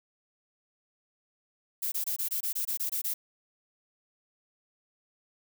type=noise bursts; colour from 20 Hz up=violet; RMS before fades=-31 dBFS; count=11; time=1.82-3.14 s; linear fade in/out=10 ms; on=100 ms; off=22 ms; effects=none